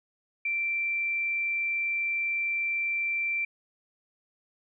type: tone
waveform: sine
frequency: 2349 Hz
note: D7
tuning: in tune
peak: -26 dBFS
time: 0.45-3.45 s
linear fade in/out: 5 ms
effects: none